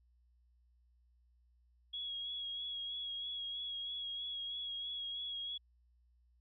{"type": "tone with vibrato", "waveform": "sine", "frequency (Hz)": 3322, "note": "G#7", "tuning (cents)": 0, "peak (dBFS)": -39, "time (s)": [1.93, 5.58], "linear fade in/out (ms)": 10, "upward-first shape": "sine", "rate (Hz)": 3.1, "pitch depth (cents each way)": 25, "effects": ["added 60 Hz sine -67 dBFS peak until 6.4 s"]}